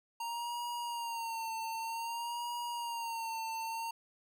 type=tone with vibrato; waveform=square; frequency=927 Hz; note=A#5; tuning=10 cents flat; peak=-37 dBFS; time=0.2-3.91 s; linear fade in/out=5 ms; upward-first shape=sine; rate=0.53 Hz; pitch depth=53 cents each way; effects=none